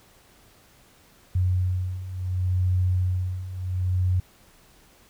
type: beating tone pair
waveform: sine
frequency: 91 / 91.7 Hz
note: F#2 / F#2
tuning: -28 / -15 cents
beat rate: 0.7 Hz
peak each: -27 / -23 dBFS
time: 1.35-4.2 s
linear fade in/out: 5 ms
effects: pink hiss -56 dBFS RMS until 5.09 s